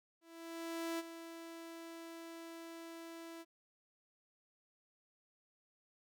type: tone with ADSR envelope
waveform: sawtooth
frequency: 331.7 Hz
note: E4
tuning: 11 cents sharp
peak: -33 dBFS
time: 0.21-3.45 s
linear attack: 780 ms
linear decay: 29 ms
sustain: -11 dB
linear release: 41 ms
effects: none